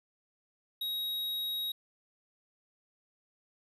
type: tone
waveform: square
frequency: 3800 Hz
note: A#7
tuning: 33 cents sharp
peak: -33 dBFS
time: 0.81-1.72 s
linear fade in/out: 5 ms
effects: resampled to 32000 Hz